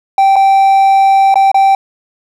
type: tone with dropouts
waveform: triangle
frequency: 780 Hz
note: G5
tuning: 9 cents flat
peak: -3 dBFS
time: 0.18-1.75 s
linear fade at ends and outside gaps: 2 ms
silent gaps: 0.358-0.363 / 1.342-1.356 / 1.516-1.544 s
effects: none